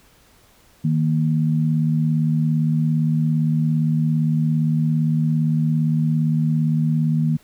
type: tone pair together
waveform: sine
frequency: 155.56 / 233.1 Hz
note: D#3 / A#3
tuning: 0 / 0 cents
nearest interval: perfect fifth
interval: 700 cents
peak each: -17 / -22 dBFS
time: 0.84-7.37 s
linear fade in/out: 10 ms
effects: pink hiss -54 dBFS RMS until 7.43 s